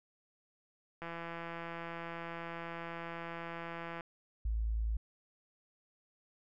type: click train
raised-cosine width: 0.5 ms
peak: -28 dBFS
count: 503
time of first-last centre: 1.02-4.008 s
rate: 168 Hz
type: tone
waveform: sine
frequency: 55 Hz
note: A1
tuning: in tune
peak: -31 dBFS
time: 4.45-4.97 s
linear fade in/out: 5 ms
effects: none